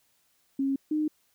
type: tone pair in turn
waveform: sine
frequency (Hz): 272.4 / 305.8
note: C#4 / D#4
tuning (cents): -30 / -30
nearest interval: major second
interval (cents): 200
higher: second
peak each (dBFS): -24 / -24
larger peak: neither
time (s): 0.59-0.76 / 0.91-1.08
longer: neither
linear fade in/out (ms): 5
effects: white hiss -69 dBFS RMS until 1.34 s